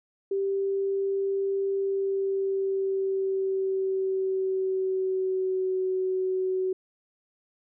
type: tone with pitch glide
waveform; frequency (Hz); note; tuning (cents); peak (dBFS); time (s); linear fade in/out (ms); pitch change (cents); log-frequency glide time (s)
sine; 392 to 374.1; G4 to F#4; 0 to +19; -24; 0.31-6.73; 5; -81; 1.74-5.78
effects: none